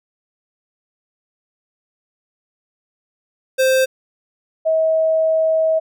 square / sine tone pair in turn, 523.3 / 640.3 Hz, C5 / D#5, 0 / +49 cents, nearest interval minor third, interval 349 cents, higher second, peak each -13 dBFS, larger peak neither, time 3.58-3.86 / 4.65-5.8 s, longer second, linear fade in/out 20 ms, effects none

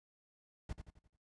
brown noise with echo, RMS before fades -41 dBFS, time 0.69-0.73 s, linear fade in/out 5 ms, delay 87 ms, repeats 5, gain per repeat -7 dB, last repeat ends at 1.165 s, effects noise-tail reverb RT60 0.1 s tail -18 dB re dry + resampled to 22050 Hz

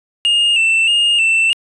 triangle tone with vibrato, 2754 Hz, F7, 25 cents flat, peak -9 dBFS, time 0.25-1.53 s, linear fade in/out 0 ms, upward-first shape square, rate 1.6 Hz, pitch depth 52 cents each way, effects resampled to 24000 Hz

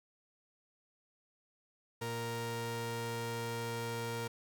sawtooth tone pair together, 116.54 / 466.2 Hz, A#2 / A#4, 0 / 0 cents, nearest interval 2 octaves, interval 2400 cents, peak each -36 / -34 dBFS, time 2.01-4.28 s, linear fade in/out 10 ms, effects none

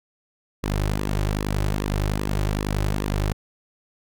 sawtooth tone with flanger, 50.8 Hz, G#1, 38 cents flat, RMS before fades -24 dBFS, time 0.63-3.33 s, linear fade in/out 10 ms, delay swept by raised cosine 1.3 to 4.4 ms, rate 2.5 Hz, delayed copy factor -0.65, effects none

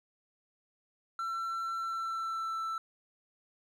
triangle tone with pitch glide, 1347 to 1327.7 Hz, E6 to E6, +37 to +12 cents, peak -31 dBFS, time 1.19-2.78 s, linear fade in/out 2 ms, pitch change -25 cents, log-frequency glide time 1.78-2.62 s, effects none

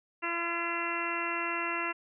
harmonic tone, 340.3 Hz, F4, 45 cents flat, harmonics 1 / 2 / 3 / 4 / 5 / 6 / 7 / 8, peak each -39 / -42 / -37 / -37 / -40 / -38 / -43 / -36 dBFS, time 0.22-1.93 s, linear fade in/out 20 ms, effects none

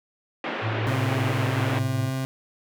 pink band-pass noise, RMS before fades -30 dBFS, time 0.44-1.79 s, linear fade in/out 2 ms, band 240 to 2900 Hz, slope 24 dB/octave
triangle tone with tremolo, 110.2 Hz, A2, 3 cents sharp, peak -22 dBFS, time 0.61-2.12 s, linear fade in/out 50 ms, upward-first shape sine, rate 5.2 Hz, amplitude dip 35%
30% pulse tone, 132 Hz, C3, 16 cents sharp, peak -23 dBFS, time 0.87-2.25 s, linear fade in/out 0 ms
effects none

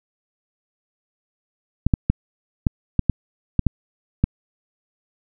clicks, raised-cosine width 5 ms, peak -3 dBFS, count 9, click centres 1.866 / 1.938 / 2.1 / 2.668 / 2.993 / 3.097 / 3.593 / 3.667 / 4.24 s, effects none

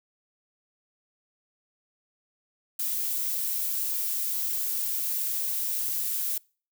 violet noise, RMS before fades -29 dBFS, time 2.79-6.38 s, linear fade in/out 5 ms, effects noise-tail reverb RT60 0.4 s tail -26 dB re dry

